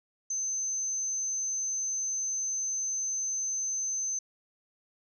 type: tone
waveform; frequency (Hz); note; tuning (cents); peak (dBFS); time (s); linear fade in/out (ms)
sine; 6190; G8; -23; -29; 0.3-4.19; 5
effects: none